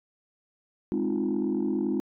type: chord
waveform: sine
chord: F minor seventh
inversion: first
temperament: equal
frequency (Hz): 207.7 / 261.6 / 311.1 / 349.2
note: Ab3 / C4 / Eb4 / F4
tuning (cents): 0 / 0 / 0 / 0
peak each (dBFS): -29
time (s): 0.92-2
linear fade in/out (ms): 0
effects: tanh soft clip ceiling -19 dBFS